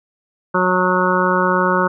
harmonic tone, 182.9 Hz, F#3, 20 cents flat, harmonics 1 / 2 / 3 / 5 / 6 / 7 / 8, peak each -21 / -21 / -21 / -21 / -21 / -21 / -21 dBFS, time 0.54-1.88 s, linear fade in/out 10 ms, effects none

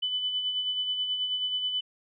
sine tone with tremolo, 3000 Hz, F#7, 23 cents sharp, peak -25 dBFS, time 0.02-1.81 s, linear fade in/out 10 ms, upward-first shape sine, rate 9.3 Hz, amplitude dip 45%, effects none

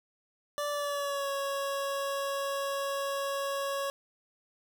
25% pulse tone with pitch glide, 584 to 554.7 Hz, D5 to C#5, -10 to +1 cents, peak -27 dBFS, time 0.58-3.9 s, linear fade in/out 0 ms, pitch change -89 cents, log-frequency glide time 0.7-1.29 s, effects none

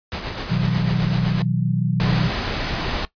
pink noise with tremolo, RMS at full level -27 dBFS, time 0.12-1.42 s, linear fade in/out 0 ms, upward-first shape sine, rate 8 Hz, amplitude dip 40%
sine chord, B major, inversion none, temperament equal with one note detuned, 123.47 / 159.48 / 185 Hz, B2 / D#3 / F#3, 0 / +43 / 0 cents, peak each -22 dBFS, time 0.49-2.3 s, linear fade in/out 20 ms
pink noise, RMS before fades -24 dBFS, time 2-3.05 s, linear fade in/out 0 ms
effects noise-tail reverb RT60 0.1 s tail -17 dB re dry + resampled to 11025 Hz

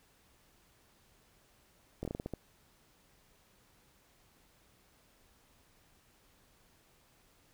slowing click train, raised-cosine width 2 ms, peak -24 dBFS, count 8, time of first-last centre 2.03-2.337 s, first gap 21 ms, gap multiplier 1.24, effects pink hiss -67 dBFS RMS until 7.53 s

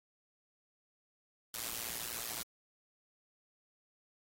white noise with amplitude modulation, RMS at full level -37 dBFS, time 1.54-2.43 s, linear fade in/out 2 ms, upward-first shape sine, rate 116 Hz, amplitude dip 90%, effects AAC 48 kbps

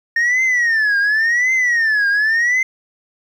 sine tone with vibrato, 1829 Hz, A#6, 33 cents flat, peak -10 dBFS, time 0.16-2.63 s, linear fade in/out 5 ms, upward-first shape triangle, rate 0.91 Hz, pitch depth 230 cents each way, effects tanh soft clip ceiling -12 dBFS + 8-bit

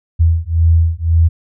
sine beating tone pair, 81.7 / 83.6 Hz, E2 / E2, -15 / +25 cents, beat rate 1.9 Hz, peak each -12 dBFS, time 0.19-1.29 s, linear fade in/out 20 ms, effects none

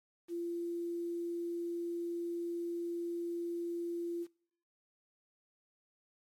sine tone with quantisation, 342.8 Hz, F4, 32 cents flat, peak -35 dBFS, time 0.28-4.27 s, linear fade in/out 50 ms, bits 10, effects noise-tail reverb RT60 0.6 s tail -22 dB re dry + MP3 64 kbps

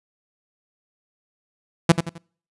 sawtooth tone with echo, 167.2 Hz, E3, 25 cents sharp, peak -5 dBFS, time 1.89-1.92 s, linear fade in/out 5 ms, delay 87 ms, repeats 3, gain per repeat -9 dB, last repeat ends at 2.181 s, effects noise-tail reverb RT60 0.5 s tail -25 dB re dry + resampled to 24000 Hz

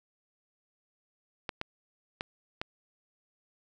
clicks, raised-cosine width 0.3 ms, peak -17 dBFS, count 4, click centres 1.492 / 1.614 / 2.209 / 2.615 s, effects none

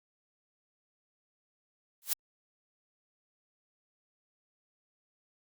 blue noise with exponential growth, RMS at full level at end -24 dBFS, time 2.02-2.13 s, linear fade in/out 0 ms, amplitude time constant 22 ms, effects Opus 48 kbps

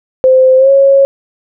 sine tone with pitch glide, 519 to 548.6 Hz, C5 to C#5, -14 to -18 cents, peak -3 dBFS, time 0.24-1.05 s, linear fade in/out 0 ms, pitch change +96 cents, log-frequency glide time 0.57-0.7 s, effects none

